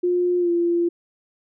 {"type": "tone with pitch glide", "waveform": "sine", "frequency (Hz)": [355.7, 343.6], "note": ["F4", "F4"], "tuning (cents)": [32, -28], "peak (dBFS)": -17, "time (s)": [0.03, 0.89], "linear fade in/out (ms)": 10, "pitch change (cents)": -60, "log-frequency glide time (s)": [0.39, 0.5], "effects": []}